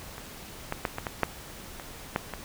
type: clicks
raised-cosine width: 0.5 ms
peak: -24 / -14 / -11 / -16 / -15 / -7 / -24 / -10 / -19 dBFS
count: 9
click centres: 0.181 / 0.724 / 0.852 / 0.984 / 1.068 / 1.233 / 1.798 / 2.161 / 2.337 s
effects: pink hiss -44 dBFS RMS until 2.44 s